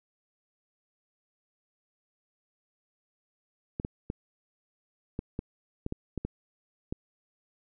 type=clicks; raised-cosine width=3 ms; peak=-19 dBFS; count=10; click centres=3.799 / 3.849 / 4.101 / 5.191 / 5.391 / 5.864 / 5.924 / 6.177 / 6.25 / 6.925 s; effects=none